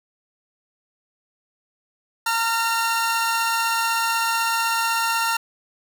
sawtooth tone pair together, 914 / 1379 Hz, A#5 / F6, -34 / -22 cents, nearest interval perfect fifth, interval 712 cents, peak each -19 dBFS, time 2.26-5.37 s, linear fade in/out 5 ms, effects none

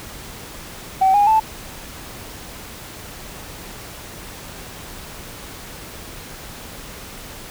sine tone with pitch steps, 764 / 818.8 / 877.6 Hz, G5 / G#5 / A5, -45 / -25 / -5 cents, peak -10 dBFS, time 1.01-1.4 s, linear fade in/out 10 ms, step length 130 ms, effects tanh soft clip ceiling -7 dBFS + pink hiss -36 dBFS RMS until 7.5 s

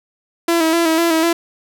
sawtooth tone with vibrato, 329.6 Hz, E4, in tune, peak -9 dBFS, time 0.48-1.33 s, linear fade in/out 5 ms, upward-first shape square, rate 4 Hz, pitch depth 41 cents each way, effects none

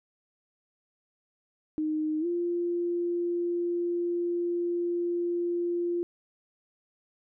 sine tone with pitch glide, 309.3 to 347.2 Hz, D#4 to F4, -10 to -10 cents, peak -26 dBFS, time 1.78-6.03 s, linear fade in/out 0 ms, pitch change +200 cents, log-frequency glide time 2.2-2.26 s, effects none

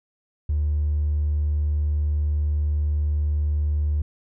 sine tone with hard clipping, 75 Hz, D2, 37 cents sharp, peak -20 dBFS, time 0.49-4.02 s, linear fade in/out 5 ms, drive 1 dB, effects none

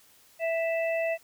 harmonic tone, 659.3 Hz, E5, in tune, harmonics 1 / 3 / 4, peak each -26 / -36 / -35 dBFS, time 0.39-1.18 s, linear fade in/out 50 ms, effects white hiss -59 dBFS RMS until 1.23 s

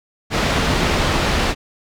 pink low-pass noise, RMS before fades -18 dBFS, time 0.3-1.55 s, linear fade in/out 50 ms, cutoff 4400 Hz, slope 12 dB/octave, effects none

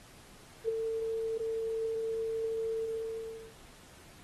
sine tone with ADSR envelope, 449 Hz, A4, 35 cents sharp, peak -25 dBFS, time 0.64-3.55 s, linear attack 45 ms, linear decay 18 ms, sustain -6 dB, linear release 680 ms, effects pink hiss -56 dBFS RMS until 4.23 s + AAC 32 kbps

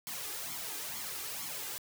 white noise with flanger, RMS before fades -40 dBFS, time 0.07-1.78 s, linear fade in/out 0 ms, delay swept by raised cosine 0.91 to 2.51 ms, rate 2.2 Hz, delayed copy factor +0.65, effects high-pass 100 Hz 12 dB/octave

